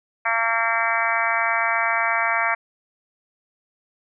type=harmonic tone; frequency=228.4 Hz; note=A#3; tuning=35 cents flat; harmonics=3 / 4 / 5 / 6 / 7 / 8 / 9 / 10; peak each=-27 / -27 / -27 / -27 / -27 / -27 / -27 / -27 dBFS; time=0.25-2.55 s; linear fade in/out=10 ms; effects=none